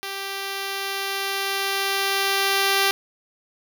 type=tone with level ramp; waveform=5% pulse; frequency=392.3 Hz; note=G4; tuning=1 cent sharp; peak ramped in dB=-18 to -6 dBFS; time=0.03-2.91 s; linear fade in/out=0 ms; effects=none